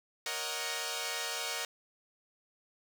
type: chord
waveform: 5% pulse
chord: D# minor seventh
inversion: second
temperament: equal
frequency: 466.2 / 554.4 / 622.3 / 740 Hz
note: A#4 / C#5 / D#5 / F#5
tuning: 0 / 0 / 0 / 0 cents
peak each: -28 / -30 / -29 / -28 dBFS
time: 0.26-1.65 s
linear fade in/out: 2 ms
effects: none